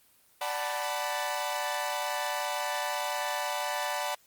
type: chord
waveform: sawtooth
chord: B minor seventh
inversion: first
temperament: equal with one note detuned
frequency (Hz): 587.3 / 749 / 880 / 987.8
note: D5 / F#5 / A5 / B5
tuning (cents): 0 / +21 / 0 / 0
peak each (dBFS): -32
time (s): 0.41-4.15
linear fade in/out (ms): 5
effects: white hiss -63 dBFS RMS until 4.26 s + Opus 24 kbps